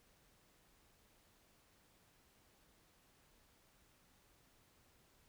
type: silence
effects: pink hiss -71 dBFS RMS until 5.28 s